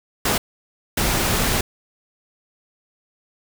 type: noise bursts at uneven times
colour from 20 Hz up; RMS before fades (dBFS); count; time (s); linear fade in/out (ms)
pink; -20; 2; 0.25-0.38 / 0.97-1.61; 5
effects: none